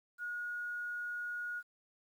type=tone with quantisation; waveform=sine; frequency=1445 Hz; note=F#6; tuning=41 cents flat; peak=-37 dBFS; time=0.18-1.63 s; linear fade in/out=50 ms; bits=11; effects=none